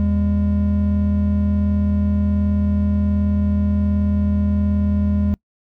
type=tone pair together; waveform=triangle; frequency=80.7 / 203.4 Hz; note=E2 / G#3; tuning=-36 / -36 cents; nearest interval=octave + major third; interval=1600 cents; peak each=-16 dBFS; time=0-5.34 s; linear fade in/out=0 ms; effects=noise-tail reverb RT60 0.1 s tail -25 dB re dry